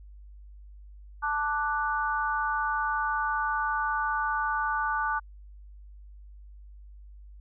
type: chord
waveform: sine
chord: D major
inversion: second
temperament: equal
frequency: 880 / 1174.7 / 1480 Hz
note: A5 / D6 / F#6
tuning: 0 / 0 / 0 cents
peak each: -30 dBFS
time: 1.22-5.2 s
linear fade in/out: 20 ms
effects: added 50 Hz sine -45 dBFS peak until 7.4 s